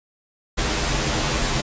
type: noise with comb filter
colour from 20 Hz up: pink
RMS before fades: -22 dBFS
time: 0.57-1.62 s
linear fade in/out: 20 ms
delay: 11 ms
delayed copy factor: -1
effects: resampled to 16000 Hz